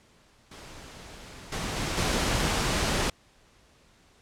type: noise with level steps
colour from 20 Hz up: pink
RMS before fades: -45 / -32 / -30 / -26 dBFS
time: 0.51-3.1 s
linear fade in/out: 5 ms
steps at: 1.52 / 1.76 / 1.97 s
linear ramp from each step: 5 ms
effects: pink hiss -60 dBFS RMS until 4.21 s + low-pass 8000 Hz 12 dB/octave